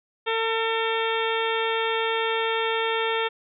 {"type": "harmonic tone with a mistuned harmonic", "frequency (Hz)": 450.7, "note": "A4", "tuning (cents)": 42, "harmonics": [1, 2, 3, 4, 5, 6, 7, 8], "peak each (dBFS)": [-26, -29, -31, -32, -33, -34, -34, -35], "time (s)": [0.26, 3.29], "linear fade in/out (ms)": 20, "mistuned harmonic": 7, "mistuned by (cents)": 39, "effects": []}